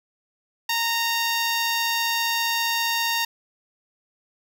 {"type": "tone", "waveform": "10% pulse", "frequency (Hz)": 925, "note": "A#5", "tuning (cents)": -14, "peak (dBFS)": -13, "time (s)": [0.69, 3.25], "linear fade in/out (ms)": 5, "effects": []}